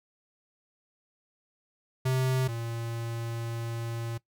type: tone pair in turn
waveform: square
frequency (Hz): 130 / 115.82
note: C3 / A#2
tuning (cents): -11 / -11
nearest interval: major second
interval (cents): 200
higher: first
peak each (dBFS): -25 / -33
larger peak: first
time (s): 2.05-2.48 / 2.48-4.18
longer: second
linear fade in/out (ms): 10
effects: noise-tail reverb RT60 0.1 s tail -19 dB re dry

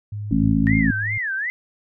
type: tone with pitch glide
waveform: sine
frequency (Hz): 103.9 to 104.93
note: G#2 to G#2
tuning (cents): +1 to +18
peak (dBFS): -26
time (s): 0.12-1.18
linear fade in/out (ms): 5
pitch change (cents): +17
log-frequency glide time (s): 0.5-1
type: harmonic tone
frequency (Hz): 54.2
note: A1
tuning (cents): -25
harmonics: 1 / 2 / 3 / 4 / 5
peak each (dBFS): -25 / -24 / -22 / -20 / -20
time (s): 0.31-0.91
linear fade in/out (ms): 5
type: tone with vibrato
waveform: sine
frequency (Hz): 1808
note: A6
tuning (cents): +47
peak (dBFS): -22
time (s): 0.67-1.5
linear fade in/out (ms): 0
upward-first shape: sine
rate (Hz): 2.6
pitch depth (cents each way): 280
effects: none

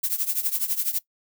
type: noise with tremolo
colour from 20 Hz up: violet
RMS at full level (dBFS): -22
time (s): 0.03-0.99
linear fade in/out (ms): 10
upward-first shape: triangle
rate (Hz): 12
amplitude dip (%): 90
effects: noise-tail reverb RT60 0.1 s tail -19 dB re dry

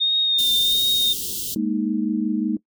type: tone with vibrato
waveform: sine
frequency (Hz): 3671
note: A#7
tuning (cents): -27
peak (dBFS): -16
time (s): 0-1.14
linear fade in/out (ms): 20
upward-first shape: sine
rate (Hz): 1.4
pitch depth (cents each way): 30
type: band-stop noise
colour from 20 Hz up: white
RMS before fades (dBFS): -28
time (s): 0.38-1.55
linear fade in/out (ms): 10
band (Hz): 480 to 2900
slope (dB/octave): 96
type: chord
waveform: sine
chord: Ab suspended second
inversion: none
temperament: equal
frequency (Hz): 207.7 / 233.1 / 311.1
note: Ab3 / Bb3 / Eb4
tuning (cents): 0 / 0 / 0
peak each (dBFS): -24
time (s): 1.56-2.57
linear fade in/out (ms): 2
effects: noise-tail reverb RT60 0.1 s tail -20 dB re dry

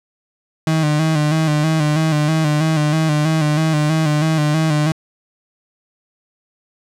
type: tone with vibrato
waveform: 35% pulse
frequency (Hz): 154.5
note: D#3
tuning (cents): -12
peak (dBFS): -12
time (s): 0.67-4.92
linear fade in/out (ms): 2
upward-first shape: square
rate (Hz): 3.1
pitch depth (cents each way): 51
effects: low-pass 9000 Hz 12 dB/octave + 9-bit

